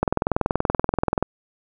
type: click train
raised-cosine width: 1 ms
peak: -5 dBFS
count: 26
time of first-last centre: 0.03-1.226 s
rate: 20.9 Hz
effects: none